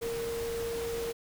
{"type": "tone in noise", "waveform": "sine", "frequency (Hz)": 463.7, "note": "A#4", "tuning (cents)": -9, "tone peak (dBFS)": -32, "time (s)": [0.01, 1.13], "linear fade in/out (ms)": 20, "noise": "pink", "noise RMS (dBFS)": -41, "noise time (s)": [0.01, 1.13], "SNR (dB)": 6, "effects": []}